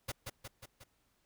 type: noise with echo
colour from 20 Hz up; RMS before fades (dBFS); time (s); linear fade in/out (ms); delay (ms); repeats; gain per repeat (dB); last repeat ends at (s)
pink; -38; 0.08-0.12; 10; 180; 4; -4; 0.84
effects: pink hiss -75 dBFS RMS until 1.25 s